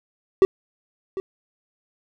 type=tone with echo; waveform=triangle; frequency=384.3 Hz; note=G4; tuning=34 cents flat; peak=-8 dBFS; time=0.42-0.45 s; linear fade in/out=0 ms; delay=750 ms; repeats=1; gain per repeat=-15 dB; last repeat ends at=1.2 s; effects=none